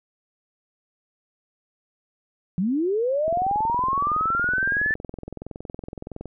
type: linear sweep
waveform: sine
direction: up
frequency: 167.2 to 1770 Hz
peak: -20 dBFS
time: 2.58-4.94 s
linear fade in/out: 0 ms
type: click train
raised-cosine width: 2 ms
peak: -21 dBFS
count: 65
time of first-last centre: 3.28-6.257 s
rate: 21.5 Hz
effects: none